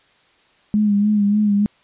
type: tone with vibrato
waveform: sine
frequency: 207 Hz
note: G#3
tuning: 5 cents flat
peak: -13 dBFS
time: 0.74-1.66 s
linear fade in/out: 0 ms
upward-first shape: sine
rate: 3.4 Hz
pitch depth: 45 cents each way
effects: white hiss -56 dBFS RMS until 1.83 s + resampled to 8000 Hz